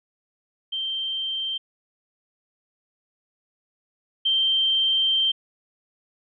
sine tone pair in turn, 3139 / 3139 Hz, G7 / G7, +2 / +2 cents, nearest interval unison, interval 0 cents, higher neither, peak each -25 / -18 dBFS, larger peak second, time 0.72-1.58 / 4.25-5.32 s, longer second, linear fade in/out 10 ms, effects none

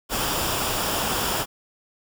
pink noise with comb filter, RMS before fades -25 dBFS, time 0.09-1.46 s, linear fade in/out 50 ms, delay 0.48 ms, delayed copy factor -0.5, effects none

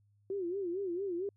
sine tone with vibrato, 370 Hz, F#4, in tune, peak -33 dBFS, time 0.3-1.29 s, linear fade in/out 2 ms, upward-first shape sine, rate 4.4 Hz, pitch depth 150 cents each way, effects added 102 Hz sine -66 dBFS peak until 1.36 s

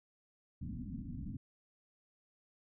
white low-pass noise, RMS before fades -43 dBFS, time 0.61-1.37 s, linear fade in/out 5 ms, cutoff 280 Hz, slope 96 dB/octave, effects none

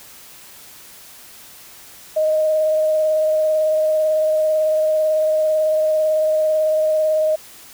sine tone with vibrato, 622.3 Hz, D#5, in tune, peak -14 dBFS, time 2.16-7.36 s, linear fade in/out 10 ms, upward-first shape sine, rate 18 Hz, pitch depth 14 cents each way, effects white hiss -42 dBFS RMS until 7.73 s

